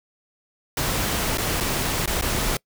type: noise with dropouts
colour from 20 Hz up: pink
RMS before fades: -24 dBFS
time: 0.77-2.57 s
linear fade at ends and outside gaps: 2 ms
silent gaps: 1.374-1.382 / 1.603-1.607 / 2.059-2.075 / 2.212-2.222 s
effects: noise-tail reverb RT60 0.1 s tail -25 dB re dry